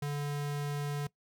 square tone, 144.9 Hz, D3, 23 cents flat, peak -33 dBFS, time 0.02-1.07 s, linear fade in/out 5 ms, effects noise-tail reverb RT60 0.1 s tail -20 dB re dry

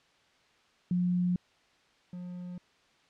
sine / triangle tone pair in turn, 178.5 / 178.5 Hz, F3 / F3, +38 / +38 cents, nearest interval unison, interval 0 cents, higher neither, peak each -25 / -36 dBFS, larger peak first, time 0.91-1.36 / 2.13-2.58 s, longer neither, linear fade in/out 2 ms, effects white hiss -65 dBFS RMS until 3.09 s + low-pass 4000 Hz 12 dB/octave

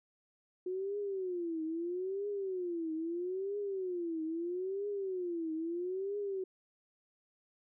sine tone with vibrato, 360.6 Hz, F#4, 45 cents flat, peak -34 dBFS, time 0.66-6.44 s, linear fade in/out 5 ms, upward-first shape triangle, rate 0.77 Hz, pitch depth 240 cents each way, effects none

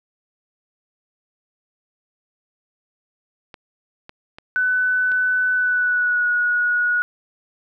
clicks, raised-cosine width 0.3 ms, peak -22 dBFS, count 4, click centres 3.542 / 4.094 / 4.385 / 5.118 s
sine tone with pitch glide, 1500 to 1455.6 Hz, F#6 to F#6, +23 to -29 cents, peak -16 dBFS, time 4.56-7.02 s, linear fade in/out 0 ms, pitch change -52 cents, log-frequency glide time 5.54-6.29 s
effects none

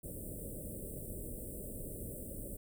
pink band-stop noise, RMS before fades -44 dBFS, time 0.03-2.57 s, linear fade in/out 10 ms, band 620 to 8100 Hz, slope 96 dB/octave, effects none

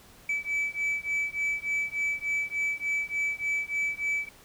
sine beating tone pair, 2300 / 2303.4 Hz, D7 / D7, -37 / -34 cents, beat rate 3.4 Hz, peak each -28 dBFS, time 0.29-4.29 s, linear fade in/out 5 ms, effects tanh soft clip ceiling -24 dBFS + pink hiss -54 dBFS RMS until 4.44 s

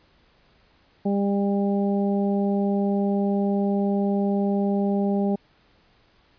harmonic tone, 200 Hz, G3, 35 cents sharp, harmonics 1 / 2 / 3 / 4, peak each -21 / -27 / -31 / -33 dBFS, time 1.05-5.36 s, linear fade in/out 10 ms, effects pink hiss -60 dBFS RMS until 6.38 s + resampled to 11025 Hz

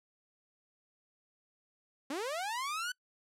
sawtooth linear sweep, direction up, 256.1 to 1515 Hz, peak -31 dBFS, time 2.1-2.92 s, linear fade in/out 5 ms, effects noise-tail reverb RT60 0.1 s tail -26 dB re dry + low-pass 11000 Hz 12 dB/octave

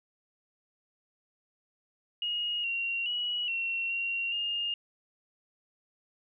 sine tone with pitch steps, 2875 / 2754 / 2921 / 2725 / 2751 / 2829 Hz, F7 / F7 / F#7 / F7 / F7 / F7, +50 / -25 / -23 / -43 / -27 / +22 cents, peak -29 dBFS, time 2.22-4.74 s, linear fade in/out 2 ms, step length 420 ms, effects none

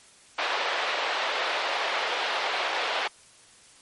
pink band-pass noise, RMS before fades -28 dBFS, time 0.38-3.08 s, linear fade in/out 10 ms, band 530 to 4000 Hz, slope 24 dB/octave, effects white hiss -54 dBFS RMS until 3.81 s + MP3 48 kbps

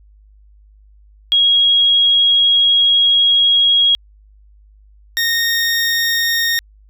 sine / 20% pulse tone pair in turn, 3296 / 1849.8 Hz, G#7 / A#6, -14 / -14 cents, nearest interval minor seventh, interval 1000 cents, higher first, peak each -9 dBFS, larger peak neither, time 1.32-3.95 / 5.17-6.59 s, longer first, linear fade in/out 0 ms, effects added 51 Hz sine -44 dBFS peak until 6.89 s

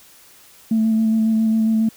sine tone with vibrato, 221.5 Hz, A3, 12 cents sharp, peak -13 dBFS, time 0.71-1.89 s, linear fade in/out 5 ms, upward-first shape square, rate 7.3 Hz, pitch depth 13 cents each way, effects tanh soft clip ceiling -10 dBFS + white hiss -48 dBFS RMS until 1.96 s

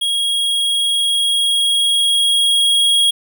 square tone with level ramp, 3293 Hz, G#7, 15 cents flat, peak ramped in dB -16 to -11 dBFS, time 0.01-3.11 s, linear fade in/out 10 ms, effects none

